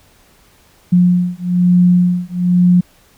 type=beating tone pair; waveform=sine; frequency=177.8 / 178.9 Hz; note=F3 / F3; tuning=+31 / +42 cents; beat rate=1.1 Hz; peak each=-12 dBFS; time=0.92-2.81 s; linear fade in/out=10 ms; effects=pink hiss -50 dBFS RMS until 3.17 s